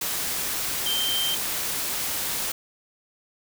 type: tone in noise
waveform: sine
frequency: 3136 Hz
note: G7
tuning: in tune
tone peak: -24 dBFS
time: 0.86-1.35 s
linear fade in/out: 5 ms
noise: white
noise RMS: -28 dBFS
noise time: 0.01-2.52 s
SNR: +1 dB
effects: none